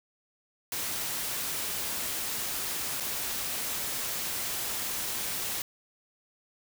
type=noise with dropouts; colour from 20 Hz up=white; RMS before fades=-33 dBFS; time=0.72-5.62 s; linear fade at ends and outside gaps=2 ms; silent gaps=3.001-3.005 s; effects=none